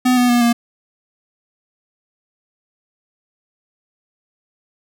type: tone with pitch steps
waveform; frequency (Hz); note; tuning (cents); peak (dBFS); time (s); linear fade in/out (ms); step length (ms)
square; 251.7 / 246.4 / 241.2 / 236.1; B3 / B3 / B3 / A#3; +33 / -4 / -41 / +22; -12; 0.05-0.53; 10; 120
effects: none